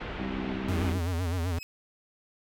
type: low-pass noise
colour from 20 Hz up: pink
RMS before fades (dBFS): -37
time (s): 0-0.93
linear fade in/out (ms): 10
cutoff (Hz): 3100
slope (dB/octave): 24
type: harmonic tone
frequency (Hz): 64.8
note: C2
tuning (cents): -16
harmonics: 3 / 4 / 5 / 6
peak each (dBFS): -35 / -37 / -39 / -41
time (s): 0.17-1.01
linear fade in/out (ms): 50
type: tone with vibrato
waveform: square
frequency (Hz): 87.31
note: F2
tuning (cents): 0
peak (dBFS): -28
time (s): 0.68-1.59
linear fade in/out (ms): 5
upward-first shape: sine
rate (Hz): 7.8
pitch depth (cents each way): 110
type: tone with exponential growth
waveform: 25% pulse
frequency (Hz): 2558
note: D#7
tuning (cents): +47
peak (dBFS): -31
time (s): 1.53-1.63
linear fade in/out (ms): 0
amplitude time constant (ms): 21
effects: none